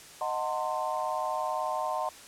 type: chord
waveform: sine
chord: D# diminished seventh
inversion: none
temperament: equal with one note detuned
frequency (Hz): 622.3 / 740 / 901.1 / 1046.5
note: D#5 / F#5 / A5 / C6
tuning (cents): 0 / 0 / +41 / 0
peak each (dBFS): -34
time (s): 0.21-2.09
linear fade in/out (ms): 2
effects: white hiss -49 dBFS RMS until 2.27 s + low-pass 10000 Hz 12 dB/octave